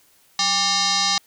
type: tone with frequency modulation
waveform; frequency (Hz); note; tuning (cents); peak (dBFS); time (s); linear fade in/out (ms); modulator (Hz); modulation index
sine; 185; F#3; 0; -17; 0.39-1.18; 2; 988; 5.8
effects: white hiss -57 dBFS RMS until 1.26 s